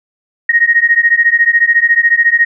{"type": "beating tone pair", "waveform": "sine", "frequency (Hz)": [1864.7, 1878.7], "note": ["A#6", "A#6"], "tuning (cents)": [0, 13], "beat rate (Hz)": 14, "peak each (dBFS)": -10, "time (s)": [0.49, 2.45], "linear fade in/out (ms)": 5, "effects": []}